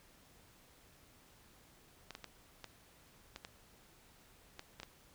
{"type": "clicks", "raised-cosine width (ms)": 0.2, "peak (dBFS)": -28, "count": 9, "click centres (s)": [2.107, 2.151, 2.243, 2.643, 3.361, 3.449, 4.594, 4.8, 4.832], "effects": ["pink hiss -64 dBFS RMS until 5.14 s"]}